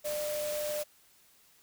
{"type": "tone in noise", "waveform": "sine", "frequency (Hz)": 598, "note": "D5", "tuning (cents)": 31, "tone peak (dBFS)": -32, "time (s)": [0.04, 0.84], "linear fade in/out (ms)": 20, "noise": "white", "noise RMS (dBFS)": -40, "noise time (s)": [0.04, 0.84], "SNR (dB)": 5, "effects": ["white hiss -63 dBFS RMS until 1.62 s"]}